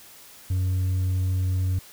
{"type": "tone with hard clipping", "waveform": "triangle", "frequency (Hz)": 92.5, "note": "F#2", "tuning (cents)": 0, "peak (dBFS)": -20, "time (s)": [0.5, 1.79], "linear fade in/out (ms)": 5, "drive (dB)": 1, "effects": ["white hiss -48 dBFS RMS until 1.92 s"]}